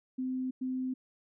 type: tone bursts at uneven times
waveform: sine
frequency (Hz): 257.6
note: C4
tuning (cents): -27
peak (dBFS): -31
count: 2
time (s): 0.18-0.51 / 0.61-0.94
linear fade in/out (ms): 10
effects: none